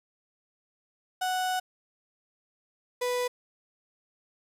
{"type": "tone pair in turn", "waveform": "35% pulse", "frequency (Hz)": [740, 493.9], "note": ["F#5", "B4"], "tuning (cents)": [0, 0], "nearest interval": "perfect fifth", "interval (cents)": 700, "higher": "first", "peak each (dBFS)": [-25, -25], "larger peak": "neither", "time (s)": [[1.21, 1.6], [3.01, 3.28]], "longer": "first", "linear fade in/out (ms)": 10, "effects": ["resampled to 32000 Hz", "9-bit"]}